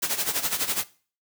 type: noise with tremolo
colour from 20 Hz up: white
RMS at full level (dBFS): -24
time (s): 0.02-0.84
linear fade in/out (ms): 10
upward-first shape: sine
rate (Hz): 12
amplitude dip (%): 75
effects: noise-tail reverb RT60 0.4 s tail -19 dB re dry + high-pass 100 Hz 12 dB/octave